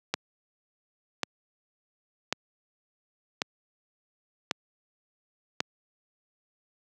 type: click train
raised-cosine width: 0.2 ms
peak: -8 dBFS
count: 6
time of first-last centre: 0.14-5.604 s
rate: 0.915 Hz
effects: high-pass 150 Hz 12 dB/octave